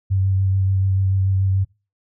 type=tone with vibrato; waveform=sine; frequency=95.9 Hz; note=G2; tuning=37 cents flat; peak=-15 dBFS; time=0.1-1.65 s; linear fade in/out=20 ms; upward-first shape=sine; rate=6.9 Hz; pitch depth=17 cents each way; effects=noise-tail reverb RT60 0.3 s tail -23 dB re dry